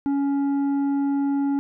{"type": "tone with tanh clipping", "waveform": "sine", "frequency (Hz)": 279.7, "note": "C#4", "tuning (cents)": 16, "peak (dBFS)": -21, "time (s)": [0.06, 1.59], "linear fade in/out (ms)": 0, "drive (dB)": 7, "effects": []}